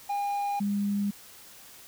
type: tone pair in turn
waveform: triangle / sine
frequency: 810 / 202.5 Hz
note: G#5 / G#3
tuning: -43 / -43 cents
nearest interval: 2 octaves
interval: 2400 cents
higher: first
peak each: -25 dBFS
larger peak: neither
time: 0.09-0.6 / 0.6-1.11 s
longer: neither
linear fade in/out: 10 ms
effects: white hiss -50 dBFS RMS until 1.87 s